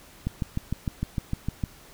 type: click train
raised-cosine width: 5 ms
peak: -14 dBFS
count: 10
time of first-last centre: 0.27-1.638 s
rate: 6.58 Hz
effects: pink hiss -51 dBFS RMS until 1.93 s